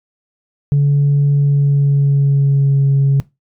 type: tone with pitch glide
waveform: sine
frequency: 142.7 to 138.16 Hz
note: D3 to C#3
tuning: -49 to -5 cents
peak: -7 dBFS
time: 0.72-3.2 s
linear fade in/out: 0 ms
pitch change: -56 cents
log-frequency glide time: 1.32-2.89 s
effects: noise-tail reverb RT60 0.2 s tail -20 dB re dry + tanh soft clip ceiling -7 dBFS